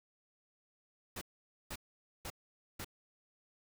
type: noise bursts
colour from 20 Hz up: pink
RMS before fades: -43 dBFS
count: 4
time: 1.16-2.846 s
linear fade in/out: 5 ms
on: 54 ms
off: 490 ms
effects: none